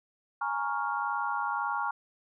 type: chord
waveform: sine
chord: Bb minor seventh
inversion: third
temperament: equal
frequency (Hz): 830.6 / 932.3 / 1108.7 / 1396.9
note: Ab5 / Bb5 / Db6 / F6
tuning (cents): 0 / 0 / 0 / 0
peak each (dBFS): -34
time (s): 0.41-1.91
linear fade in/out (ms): 5
effects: none